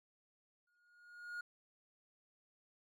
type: tone with exponential growth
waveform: triangle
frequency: 1434 Hz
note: F6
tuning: 45 cents sharp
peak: -38 dBFS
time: 0.67-1.41 s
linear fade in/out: 5 ms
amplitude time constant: 160 ms
effects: none